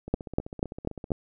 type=two click trains; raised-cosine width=2 ms; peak=-24 / -10 dBFS; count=17 / 5; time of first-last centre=0.08-1.106 / 0.14-1.118 s; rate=15.6 / 4.09 Hz; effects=none